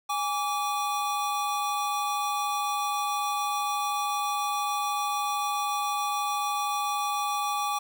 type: tone pair together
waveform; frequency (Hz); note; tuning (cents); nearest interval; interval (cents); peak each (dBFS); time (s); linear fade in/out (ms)
square; 823.3 / 1154; G#5 / D6; -15 / -31; tritone; 584; -30 / -30; 0.09-7.79; 10
effects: 9-bit